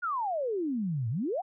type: exponential two-way sweep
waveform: sine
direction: down then up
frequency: 1480 to 107.2 to 823 Hz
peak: -28 dBFS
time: 0.02-1.42 s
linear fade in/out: 20 ms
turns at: 1.09 s
effects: none